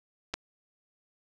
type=clicks; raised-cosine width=0.2 ms; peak=-24 / -13 dBFS; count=2; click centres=0.337 / 0.34 s; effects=none